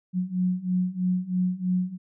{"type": "beating tone pair", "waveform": "sine", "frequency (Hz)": [180.6, 183.7], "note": ["F#3", "F#3"], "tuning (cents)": [-42, -12], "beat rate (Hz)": 3.1, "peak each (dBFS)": [-27, -25], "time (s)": [0.13, 1.98], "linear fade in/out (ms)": 50, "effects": []}